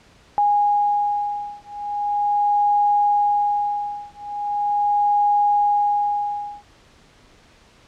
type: beating tone pair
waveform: sine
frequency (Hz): 823 / 823.4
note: G#5 / G#5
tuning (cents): -16 / -15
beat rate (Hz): 0.4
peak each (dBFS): -20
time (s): 0.38-6.63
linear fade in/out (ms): 0
effects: pink hiss -52 dBFS RMS until 7.87 s + low-pass 6000 Hz 12 dB/octave